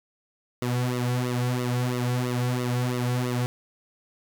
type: tone with flanger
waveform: sawtooth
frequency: 123.8 Hz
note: B2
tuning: 5 cents sharp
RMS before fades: -26 dBFS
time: 0.62-3.46 s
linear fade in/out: 0 ms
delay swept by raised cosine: 1.2 to 3.3 ms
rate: 3 Hz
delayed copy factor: -0.85
effects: none